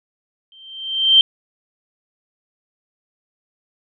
sine tone with exponential growth, 3136 Hz, G7, in tune, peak -5 dBFS, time 0.52-1.21 s, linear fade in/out 1 ms, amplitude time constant 150 ms, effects none

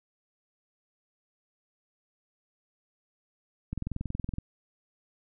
click train, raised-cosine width 5 ms, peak -20 dBFS, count 15, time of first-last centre 3.73-4.384 s, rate 21.4 Hz, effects none

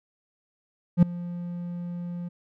triangle tone with ADSR envelope, 174.61 Hz, F3, in tune, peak -8 dBFS, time 0.97-2.29 s, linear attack 56 ms, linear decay 4 ms, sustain -21 dB, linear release 14 ms, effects none

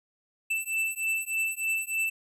square beating tone pair, 2652 / 2655.3 Hz, E7 / E7, +10 / +12 cents, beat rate 3.3 Hz, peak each -31 dBFS, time 0.5-2.1 s, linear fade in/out 10 ms, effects resampled to 32000 Hz

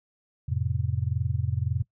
sine chord, F major, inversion none, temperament just, 87.31 / 109.13 / 130.96 Hz, F2 / A2 / C3, 0 / -14 / +2 cents, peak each -29 dBFS, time 0.48-1.83 s, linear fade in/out 10 ms, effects noise-tail reverb RT60 0.1 s tail -20 dB re dry

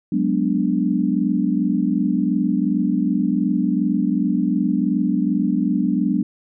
sine chord, G# half-diminished seventh, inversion third, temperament equal, 185 / 207.7 / 246.9 / 293.7 Hz, F#3 / G#3 / B3 / D4, 0 / 0 / 0 / 0 cents, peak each -22 dBFS, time 0.12-6.23 s, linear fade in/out 5 ms, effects none

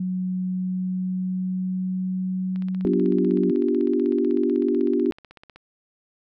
sine tone with pitch glide, 184.2 to 186.23 Hz, F#3 to F#3, -7 to +11 cents, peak -23 dBFS, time 0-3.51 s, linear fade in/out 5 ms, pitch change +18 cents, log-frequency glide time 0.42-2.71 s
click train, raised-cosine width 0.3 ms, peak -29 dBFS, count 49, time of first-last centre 2.56-5.56 s, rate 16 Hz
sine chord, G dominant seventh, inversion first, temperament equal, 246.9 / 293.7 / 349.2 / 392 Hz, B3 / D4 / F4 / G4, 0 / 0 / 0 / 0 cents, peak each -24 dBFS, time 2.85-5.11 s, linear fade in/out 0 ms
effects none

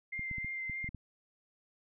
sine tone with vibrato, 2093 Hz, C7, in tune, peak -36 dBFS, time 0.12-0.89 s, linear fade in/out 10 ms, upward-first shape sine, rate 3.3 Hz, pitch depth 16 cents each way
clicks, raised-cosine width 5 ms, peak -31 dBFS, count 8, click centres 0.194 / 0.313 / 0.383 / 0.446 / 0.697 / 0.844 / 0.89 / 0.947 s
effects none

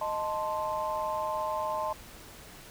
sine chord, A diminished, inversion second, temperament equal, 622.3 / 880 / 1046.5 Hz, Eb5 / A5 / C6, 0 / 0 / 0 cents, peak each -33 dBFS, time 0.01-1.93 s, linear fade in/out 5 ms, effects tanh soft clip ceiling -20 dBFS + pink hiss -49 dBFS RMS until 2.7 s

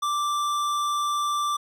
sine tone with tanh clipping, 1174.7 Hz, D6, in tune, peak -25 dBFS, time 0.02-1.57 s, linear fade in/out 10 ms, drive 17 dB, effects none

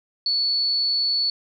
sine tone, 4435 Hz, C#8, in tune, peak -19 dBFS, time 0.26-1.3 s, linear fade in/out 2 ms, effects none

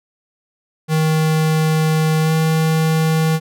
square tone with pitch glide, 157.4 to 159.32 Hz, D#3 to D#3, +20 to +41 cents, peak -14 dBFS, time 0.88-3.4 s, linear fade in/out 50 ms, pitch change +21 cents, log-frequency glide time 2.22-2.32 s, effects none

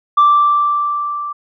sine tone with level ramp, 1172 Hz, D6, 4 cents flat, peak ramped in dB -4 to -21 dBFS, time 0.17-1.33 s, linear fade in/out 10 ms, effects tanh soft clip ceiling -4 dBFS

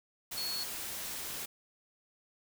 sine tone in noise, 4360 Hz, C#8, 29 cents flat, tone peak -35 dBFS, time 0.37-0.64 s, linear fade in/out 10 ms, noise white, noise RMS -40 dBFS, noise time 0.31-1.46 s, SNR +2 dB, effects none

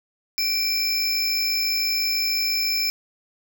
square tone pair together, 2349 / 5259 Hz, D7 / E8, 0 / -5 cents, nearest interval octave + major second, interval 1395 cents, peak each -28 / -22 dBFS, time 0.38-2.9 s, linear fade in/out 0 ms, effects none

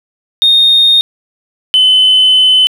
sine tone pair in turn, 3689 / 3033 Hz, A#7 / F#7, -19 / +42 cents, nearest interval minor third, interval 339 cents, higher first, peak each -3 dBFS, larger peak neither, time 0.42-1.01 / 1.74-2.67 s, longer second, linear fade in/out 0 ms, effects tanh soft clip ceiling -1 dBFS + 7-bit

